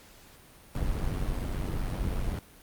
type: noise with amplitude modulation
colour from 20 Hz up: brown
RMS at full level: -28 dBFS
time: 0.75-2.39 s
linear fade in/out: 2 ms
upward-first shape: sine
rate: 93.1 Hz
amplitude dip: 50%
effects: pink hiss -54 dBFS RMS until 2.62 s + Opus 48 kbps